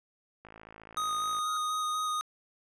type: click train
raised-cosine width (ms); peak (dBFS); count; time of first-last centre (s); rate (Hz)
0.5; -33; 52; 0.45-1.386; 54.5
type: tone with vibrato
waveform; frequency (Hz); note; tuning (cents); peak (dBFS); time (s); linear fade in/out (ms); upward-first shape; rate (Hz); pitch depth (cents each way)
square; 1244.5; D#6; 0; -30; 0.97-2.21; 0; square; 4.1; 9
type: tone with exponential growth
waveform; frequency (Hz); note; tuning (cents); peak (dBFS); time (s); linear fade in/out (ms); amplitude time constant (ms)
triangle; 1396.9; F6; 0; -38; 1.21-1.57; 1; 77
effects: low-pass 11000 Hz 12 dB/octave